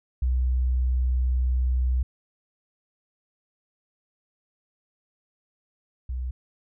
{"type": "tone pair in turn", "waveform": "sine", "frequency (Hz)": [62.9, 62.9], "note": ["B1", "B1"], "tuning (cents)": [32, 32], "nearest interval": "unison", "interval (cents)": 0, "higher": "neither", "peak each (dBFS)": [-20, -27], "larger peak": "first", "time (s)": [[0.22, 2.03], [6.09, 6.31]], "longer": "first", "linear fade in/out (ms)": 5, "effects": []}